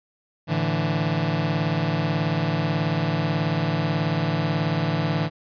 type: chord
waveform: sawtooth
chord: A suspended fourth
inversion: none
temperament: just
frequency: 110 / 146.67 / 165 Hz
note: A2 / D3 / E3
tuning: 0 / -2 / +2 cents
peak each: -25 / -21 / -20 dBFS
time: 0.47-5.3 s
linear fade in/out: 50 ms
effects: resampled to 11025 Hz